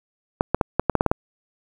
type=clicks; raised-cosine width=1 ms; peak=-3 dBFS; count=9; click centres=0.409 / 0.546 / 0.612 / 0.796 / 0.897 / 0.953 / 1.009 / 1.063 / 1.115 s; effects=7-bit